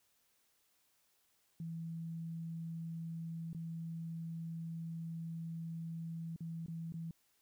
sine tone with dropouts, 164.81 Hz, E3, in tune, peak -40 dBFS, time 1.6-7.11 s, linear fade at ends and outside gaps 2 ms, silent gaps 3.531-3.547 / 6.362-6.406 / 6.662-6.682 / 6.923-6.94 s, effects white hiss -75 dBFS RMS until 7.41 s

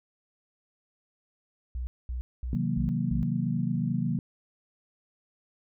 sine tone bursts, 61.74 Hz, B1, in tune, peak -30 dBFS, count 5, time 1.75-3.23 s, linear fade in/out 0 ms, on 120 ms, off 220 ms
sine chord, C half-diminished seventh, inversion none, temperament equal with one note detuned, 130.81 / 159.66 / 185 / 233.1 Hz, C3 / Eb3 / Gb3 / Bb3, 0 / +45 / 0 / 0 cents, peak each -31 dBFS, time 2.53-4.19 s, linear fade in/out 2 ms
effects none

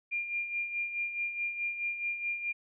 sine tone with tremolo, 2400 Hz, D7, 37 cents sharp, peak -29 dBFS, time 0.11-2.53 s, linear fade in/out 20 ms, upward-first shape sine, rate 4.7 Hz, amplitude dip 60%, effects none

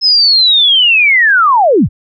sine linear sweep, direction down, 5190 to 45.74 Hz, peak -5 dBFS, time 0.01-1.89 s, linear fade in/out 50 ms, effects none

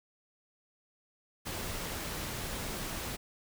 pink noise, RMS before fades -38 dBFS, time 1.45-3.17 s, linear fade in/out 20 ms, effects none

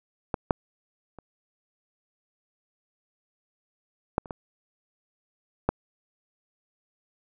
clicks, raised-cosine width 1 ms, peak -12 / -6 / -29 / -8 / -29 / -19 / -7 dBFS, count 7, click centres 0.342 / 0.508 / 1.187 / 4.181 / 4.258 / 4.308 / 5.69 s, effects none

